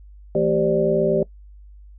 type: tone cluster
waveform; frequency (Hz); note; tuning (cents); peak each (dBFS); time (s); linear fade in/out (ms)
sine; 164.3 / 222.7 / 390.5 / 523 / 592; E3 / A3 / G4 / C5 / D5; -5 / +21 / -7 / -1 / +14; -25 / -26 / -20 / -24 / -21; 0.35-1.23; 2
effects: noise-tail reverb RT60 0.1 s tail -21 dB re dry + added 50 Hz sine -41 dBFS peak until 1.98 s